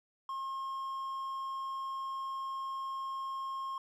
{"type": "tone", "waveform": "triangle", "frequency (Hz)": 1073, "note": "C6", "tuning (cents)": 43, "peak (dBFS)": -34, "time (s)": [0.29, 3.78], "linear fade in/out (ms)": 2, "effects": []}